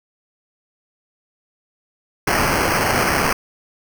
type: noise with sample-and-hold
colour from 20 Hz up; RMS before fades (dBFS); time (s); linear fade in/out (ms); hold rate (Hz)
white; -18; 2.27-3.33; 5; 3675
effects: none